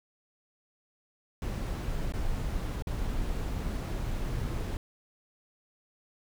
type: noise with dropouts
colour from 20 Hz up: brown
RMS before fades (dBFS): -32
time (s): 1.42-4.77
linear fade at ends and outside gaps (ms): 1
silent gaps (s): 2.122-2.137 / 2.823-2.871
effects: none